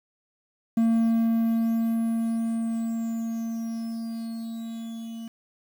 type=tone with level ramp; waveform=triangle; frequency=227.7 Hz; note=A#3; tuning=40 cents flat; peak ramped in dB=-16 to -32 dBFS; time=0.77-5.28 s; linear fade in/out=5 ms; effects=8-bit